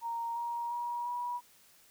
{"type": "tone with pitch steps", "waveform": "sine", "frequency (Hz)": [930, 943, 956.1, 969.5], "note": ["A#5", "A#5", "A#5", "B5"], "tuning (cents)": [-4, 20, 44, -32], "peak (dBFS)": -33, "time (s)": [0.01, 1.41], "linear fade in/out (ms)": 50, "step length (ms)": 350, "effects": ["white hiss -62 dBFS RMS until 1.9 s"]}